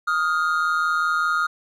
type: tone pair together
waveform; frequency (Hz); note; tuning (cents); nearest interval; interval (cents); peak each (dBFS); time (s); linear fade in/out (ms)
triangle; 1246 / 1411.1; D#6 / F6; +2 / +17; major second; 215; -20; 0.07-1.47; 10
effects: none